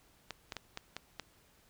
clicks, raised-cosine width 0.2 ms, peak -22 dBFS, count 6, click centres 0.307 / 0.522 / 0.567 / 0.774 / 0.966 / 1.197 s, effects pink hiss -66 dBFS RMS until 1.69 s

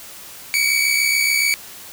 sawtooth tone pair together, 2243 / 2310 Hz, C#7 / D7, +20 / -29 cents, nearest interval minor second, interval 51 cents, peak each -15 dBFS, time 0.54-1.54 s, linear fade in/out 0 ms, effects white hiss -38 dBFS RMS until 1.92 s

